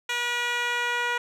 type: tone with band-pass filter sweep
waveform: 10% pulse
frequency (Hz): 482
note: B4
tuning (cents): -42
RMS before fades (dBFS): -27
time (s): 0.09-1.18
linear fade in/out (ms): 5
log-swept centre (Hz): 3000 to 1400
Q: 0.71
effects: none